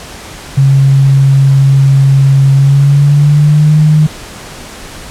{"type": "tone with pitch glide", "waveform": "sine", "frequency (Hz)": [136.5, 153.22], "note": ["C#3", "D#3"], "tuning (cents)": [-26, -26], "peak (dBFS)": -3, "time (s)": [0.57, 4.07], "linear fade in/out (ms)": 10, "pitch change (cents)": 200, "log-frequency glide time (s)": [2.53, 3.78], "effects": ["pink hiss -28 dBFS RMS until 5.1 s", "low-pass 10000 Hz 12 dB/octave"]}